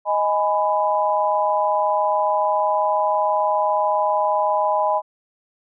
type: chord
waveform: sine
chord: G# minor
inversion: second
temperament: just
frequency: 623 / 830.6 / 996.7 Hz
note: D#5 / G#5 / B5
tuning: +2 / 0 / +16 cents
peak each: -21 dBFS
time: 0.05-5.02 s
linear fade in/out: 50 ms
effects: none